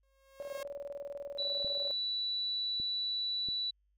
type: tone with exponential growth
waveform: sawtooth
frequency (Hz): 541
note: C#5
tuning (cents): -42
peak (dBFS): -35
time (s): 0.03-0.63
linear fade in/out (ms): 2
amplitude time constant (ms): 130
type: tone with tremolo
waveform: sine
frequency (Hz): 568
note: C#5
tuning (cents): +42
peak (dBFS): -37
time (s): 0.4-1.91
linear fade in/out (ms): 0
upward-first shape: square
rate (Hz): 20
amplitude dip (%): 70
type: tone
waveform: sine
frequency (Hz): 3951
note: B7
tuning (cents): 0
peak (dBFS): -32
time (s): 1.38-3.71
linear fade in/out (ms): 10
type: clicks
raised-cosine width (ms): 3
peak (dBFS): -35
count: 3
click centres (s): 1.646 / 2.8 / 3.487
effects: added 50 Hz sine -70 dBFS peak until 3.97 s